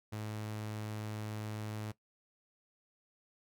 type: tone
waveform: sawtooth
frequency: 107.2 Hz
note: A2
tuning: 45 cents flat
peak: -35 dBFS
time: 0.12-1.92 s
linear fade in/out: 10 ms
effects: noise-tail reverb RT60 0.1 s tail -17 dB re dry